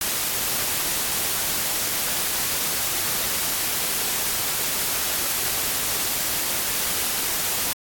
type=noise; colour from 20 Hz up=white; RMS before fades=-24 dBFS; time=0.01-7.73 s; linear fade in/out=2 ms; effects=AAC 64 kbps